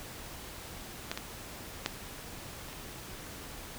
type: clicks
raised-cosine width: 0.2 ms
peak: -15 / -18 / -12 / -30 / -29 dBFS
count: 5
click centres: 1.115 / 1.175 / 1.861 / 2.686 / 2.729 s
effects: pink hiss -45 dBFS RMS until 3.78 s